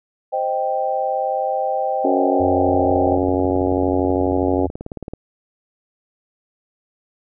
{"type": "chord", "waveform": "sine", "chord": "C minor", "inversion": "none", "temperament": "equal", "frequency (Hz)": [523.3, 622.3, 784], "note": ["C5", "Eb5", "G5"], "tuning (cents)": [0, 0, 0], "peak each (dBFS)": [-23, -24, -21], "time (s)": [0.32, 3.17], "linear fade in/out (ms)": 20}
{"type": "harmonic tone", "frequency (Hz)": 92.5, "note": "F#2", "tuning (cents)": 0, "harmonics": [3, 4, 5, 6, 7, 8, 9], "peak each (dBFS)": [-20, -22, -24, -26, -27, -28, -29], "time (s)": [2.04, 4.67], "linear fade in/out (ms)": 10}
{"type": "tone with pitch glide", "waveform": "sine", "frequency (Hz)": [88.4, 82.01], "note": ["F2", "E2"], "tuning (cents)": [22, -8], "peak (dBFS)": -25, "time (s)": [2.39, 4.7], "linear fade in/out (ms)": 20, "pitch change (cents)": -130, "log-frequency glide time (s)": [2.49, 4.46]}
{"type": "click train", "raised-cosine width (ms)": 2, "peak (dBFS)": -16, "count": 46, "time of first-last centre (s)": [2.69, 5.136], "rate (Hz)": 18.4}
{"effects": []}